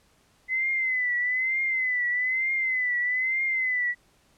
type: tone with vibrato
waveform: sine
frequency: 2030 Hz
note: B6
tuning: 47 cents sharp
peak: -23 dBFS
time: 0.48-3.95 s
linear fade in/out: 50 ms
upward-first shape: triangle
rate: 1.1 Hz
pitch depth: 83 cents each way
effects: pink hiss -63 dBFS RMS until 4.37 s + low-pass 11000 Hz 12 dB/octave